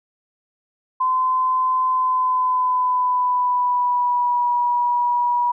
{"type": "tone with pitch glide", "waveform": "sine", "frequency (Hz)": [1026, 968.4], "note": ["C6", "B5"], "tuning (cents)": [-34, -34], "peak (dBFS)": -16, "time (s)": [1, 5.52], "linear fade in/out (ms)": 10, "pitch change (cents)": -100, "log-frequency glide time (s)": [1.89, 4.52], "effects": []}